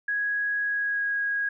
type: tone with pitch glide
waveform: sine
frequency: 1661.2 to 1645.9 Hz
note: G#6 to G#6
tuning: 0 to -16 cents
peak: -24 dBFS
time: 0.08-1.49 s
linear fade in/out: 5 ms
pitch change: -16 cents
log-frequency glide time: 0.61-1.17 s
effects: none